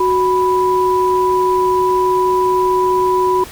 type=tone pair together; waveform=sine; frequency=370 / 988.4 Hz; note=F#4 / B5; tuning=0 / +1 cents; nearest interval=octave + perfect fourth; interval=1701 cents; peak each=-14 dBFS; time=0-3.44 s; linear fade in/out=5 ms; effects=pink hiss -34 dBFS RMS until 3.51 s